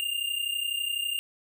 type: tone pair together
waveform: square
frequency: 2794 / 2826 Hz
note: F7 / F7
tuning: 0 / +20 cents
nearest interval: unison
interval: 20 cents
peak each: -31 / -32 dBFS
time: 0-1.19 s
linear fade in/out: 0 ms
effects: none